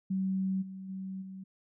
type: tone with level steps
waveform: sine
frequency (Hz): 190.3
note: F#3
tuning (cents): +49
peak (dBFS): -28 / -40 / -36 / -41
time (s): 0.1-1.44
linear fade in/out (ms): 10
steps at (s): 0.61 / 0.88 / 1.21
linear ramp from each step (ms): 20
effects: none